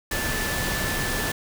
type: tone in noise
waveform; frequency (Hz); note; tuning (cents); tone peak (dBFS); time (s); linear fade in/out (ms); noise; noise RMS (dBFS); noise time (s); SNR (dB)
sine; 1750; A6; -10; -30; 0.11-1.32; 5; pink; -27; 0.11-1.32; -6
effects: none